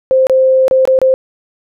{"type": "tone with dropouts", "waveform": "sine", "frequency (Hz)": 523.3, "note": "C5", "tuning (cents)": 0, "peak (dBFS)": -6, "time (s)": [0.11, 1.14], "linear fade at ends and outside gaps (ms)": 0, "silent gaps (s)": [[0.269, 0.297], [0.681, 0.711], [0.853, 0.875], [0.989, 1.016]], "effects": []}